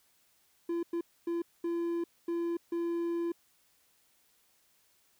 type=tone bursts at uneven times; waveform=triangle; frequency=340 Hz; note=F4; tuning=46 cents flat; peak=-28 dBFS; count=6; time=0.69-0.83 / 0.93-1.01 / 1.27-1.42 / 1.64-2.04 / 2.28-2.57 / 2.72-3.32 s; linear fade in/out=5 ms; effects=white hiss -69 dBFS RMS until 5.19 s